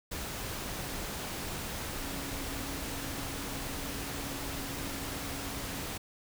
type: tone in noise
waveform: sine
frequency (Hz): 277.2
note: C#4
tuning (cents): 0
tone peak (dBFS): -44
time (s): 2.01-5.83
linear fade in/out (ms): 10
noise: pink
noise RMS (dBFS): -38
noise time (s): 0.11-5.98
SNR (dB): -9
effects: none